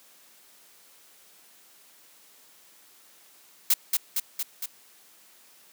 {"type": "noise with echo", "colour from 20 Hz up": "blue", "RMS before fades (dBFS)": -20, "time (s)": [3.7, 3.74], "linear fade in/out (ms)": 5, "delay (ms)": 230, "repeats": 4, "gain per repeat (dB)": -3, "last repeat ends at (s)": 4.66, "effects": ["white hiss -56 dBFS RMS until 5.72 s", "high-pass 200 Hz 12 dB/octave"]}